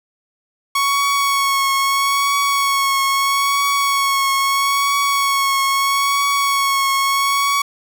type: tone with vibrato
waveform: sawtooth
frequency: 1108.7 Hz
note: C#6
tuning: in tune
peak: -11 dBFS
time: 0.75-7.62 s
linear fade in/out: 5 ms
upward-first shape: triangle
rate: 0.77 Hz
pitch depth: 26 cents each way
effects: none